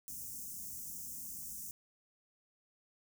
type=band-stop noise; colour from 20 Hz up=white; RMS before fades=-45 dBFS; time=0.08-1.71 s; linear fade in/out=0 ms; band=280 to 5900 Hz; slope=48 dB/octave; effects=none